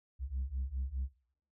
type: beating tone pair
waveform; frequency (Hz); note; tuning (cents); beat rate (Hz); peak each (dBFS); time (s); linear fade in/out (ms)
sine; 63.4 / 68.3; B1 / C#2; +46 / -25; 4.9; -37 / -36; 0.19-1.09; 50
effects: noise-tail reverb RT60 0.6 s tail -18 dB re dry + tanh soft clip ceiling -30 dBFS